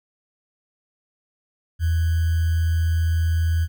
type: tone with sample-and-hold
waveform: sine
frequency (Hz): 82.4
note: E2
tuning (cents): 0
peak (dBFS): -17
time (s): 1.79-3.68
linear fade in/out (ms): 50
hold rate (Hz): 1575
effects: none